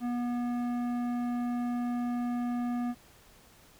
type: tone with tanh clipping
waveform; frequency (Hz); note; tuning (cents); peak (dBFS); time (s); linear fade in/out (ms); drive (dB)
sine; 242.3; B3; -33; -31; 0-2.95; 50; 13
effects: pink hiss -58 dBFS RMS until 3.79 s